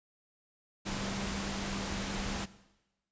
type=tone in noise; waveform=sine; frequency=196.9 Hz; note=G3; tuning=8 cents sharp; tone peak=-39 dBFS; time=0.85-2.46 s; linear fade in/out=20 ms; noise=pink; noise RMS=-37 dBFS; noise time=0.85-2.46 s; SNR=-5 dB; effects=noise-tail reverb RT60 1.0 s tail -17 dB re dry + resampled to 16000 Hz